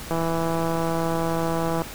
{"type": "click train", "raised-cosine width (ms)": 1, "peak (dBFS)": -12, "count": 283, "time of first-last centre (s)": [0.11, 1.819], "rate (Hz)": 165, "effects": ["pink hiss -37 dBFS RMS until 1.94 s"]}